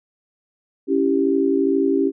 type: chord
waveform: sine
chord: C# diminished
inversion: none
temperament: equal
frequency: 277.2 / 329.6 / 392 Hz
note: C#4 / E4 / G4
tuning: 0 / 0 / 0 cents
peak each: -19 / -22 / -19 dBFS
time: 0.87-2.12 s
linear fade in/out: 50 ms
effects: none